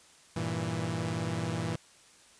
sawtooth chord, E diminished, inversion first, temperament equal, 98 / 116.54 / 164.81 Hz, G2 / Bb2 / E3, 0 / 0 / 0 cents, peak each -34 / -31 / -30 dBFS, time 0.36-1.76 s, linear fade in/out 5 ms, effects white hiss -58 dBFS RMS until 2.39 s + resampled to 22050 Hz

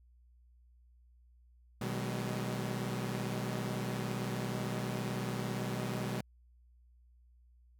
sawtooth chord, G# minor seventh, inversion first, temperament equal with one note detuned, 123.47 / 155.56 / 189.87 / 207.7 Hz, B2 / D#3 / F#3 / G#3, 0 / 0 / +45 / 0 cents, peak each -34 / -39 / -36 / -38 dBFS, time 1.81-6.21 s, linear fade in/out 5 ms, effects added 60 Hz sine -60 dBFS peak until 7.79 s

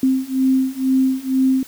sine beating tone pair, 261.6 / 263.7 Hz, C4 / C4, 0 / +14 cents, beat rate 2.1 Hz, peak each -18 / -17 dBFS, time 0.03-1.63 s, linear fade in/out 2 ms, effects white hiss -42 dBFS RMS until 1.67 s

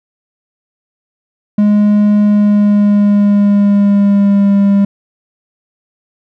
triangle tone with pitch glide, 207.7 to 199.7 Hz, G#3 to G3, 0 to +32 cents, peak -4 dBFS, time 1.58-4.85 s, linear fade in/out 5 ms, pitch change -68 cents, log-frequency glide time 2.22-4.51 s, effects none

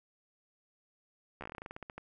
slowing click train, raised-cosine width 0.5 ms, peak -28 dBFS, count 16, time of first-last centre 1.41-1.98 s, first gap 13 ms, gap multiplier 1.14, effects none

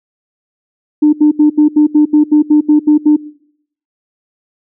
sine tone bursts, 300.3 Hz, D4, 39 cents sharp, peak -3 dBFS, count 12, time 1.02-3.165 s, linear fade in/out 10 ms, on 110 ms, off 75 ms, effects noise-tail reverb RT60 0.7 s tail -21 dB re dry + tanh soft clip ceiling 0 dBFS

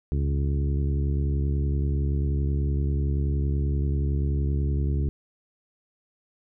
harmonic tone with a mistuned harmonic, 70.5 Hz, C#2, 30 cents sharp, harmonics 1 / 2 / 3 / 4 / 5 / 6, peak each -23 / -28 / -37 / -37 / -38 / -42 dBFS, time 0.12-5.09 s, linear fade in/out 0 ms, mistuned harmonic 1, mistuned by +71 cents, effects none

